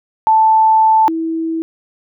sine tone pair in turn, 880 / 325.5 Hz, A5 / E4, 0 / -22 cents, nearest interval octave + perfect fourth, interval 1722 cents, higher first, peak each -7 / -16 dBFS, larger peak first, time 0.27-1.08 / 1.08-1.62 s, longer first, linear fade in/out 0 ms, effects none

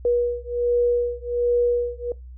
sine beating tone pair, 481.7 / 483 Hz, B4 / B4, -43 / -39 cents, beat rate 1.3 Hz, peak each -22 dBFS, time 0.05-2.12 s, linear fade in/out 2 ms, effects noise-tail reverb RT60 0.2 s tail -21 dB re dry + added 62 Hz sine -37 dBFS peak until 2.37 s

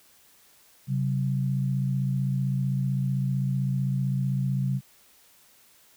sine tone pair together, 134.35 / 190 Hz, C3 / F#3, +46 / +46 cents, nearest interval tritone, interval 600 cents, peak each -24 / -30 dBFS, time 0.87-4.81 s, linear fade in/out 50 ms, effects white hiss -58 dBFS RMS until 5.96 s

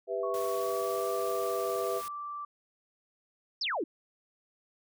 sine chord, E minor, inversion first, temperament just, 395.6 / 494.4 / 659.3 Hz, G4 / B4 / E5, +16 / +2 / 0 cents, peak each -34 dBFS, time 0.07-2.02 s, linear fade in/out 50 ms
sine tone with pitch glide, 1108.7 to 1169.9 Hz, C#6 to D6, 0 to -7 cents, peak -36 dBFS, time 0.23-2.45 s, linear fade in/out 5 ms, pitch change +93 cents, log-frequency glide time 0.41-1.07 s
white noise, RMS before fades -45 dBFS, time 0.34-2.08 s, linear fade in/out 0 ms
sine exponential sweep, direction down, 5750 to 277.2 Hz, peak -29 dBFS, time 3.61-3.84 s, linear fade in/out 5 ms
effects none

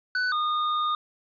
square tone pair in turn, 1495 / 1224.2 Hz, F#6 / D#6, +17 / -28 cents, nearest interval minor third, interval 345 cents, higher first, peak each -24 dBFS, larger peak neither, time 0.15-0.32 / 0.32-0.95 s, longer second, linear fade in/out 2 ms, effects resampled to 11025 Hz + 10-bit

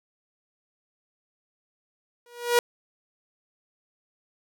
sawtooth tone with exponential growth, 480 Hz, B4, 49 cents flat, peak -11 dBFS, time 2.26-2.59 s, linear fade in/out 2 ms, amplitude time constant 70 ms, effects none

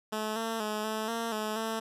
10% pulse tone with pitch steps, 215.7 / 225.9 / 213 / 217.8 / 229.8 / 214.8 / 223.2 Hz, A3 / A3 / G#3 / A3 / A#3 / A3 / A3, -34 / +46 / +44 / -17 / -25 / -41 / +25 cents, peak -23 dBFS, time 0.12-1.8 s, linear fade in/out 10 ms, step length 240 ms, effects resampled to 32000 Hz

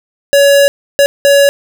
square tone bursts at uneven times, 563 Hz, C#5, 27 cents sharp, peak -5 dBFS, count 3, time 0.33-0.68 / 0.99-1.06 / 1.25-1.49 s, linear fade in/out 0 ms, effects none

